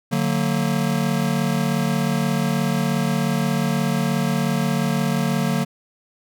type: chord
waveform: square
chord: D augmented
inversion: none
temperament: just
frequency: 146.83 / 183.54 / 229.4 Hz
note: D3 / F#3 / A#3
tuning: 0 / -14 / -28 cents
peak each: -24 / -24 / -24 dBFS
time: 0.11-5.65 s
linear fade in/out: 20 ms
effects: none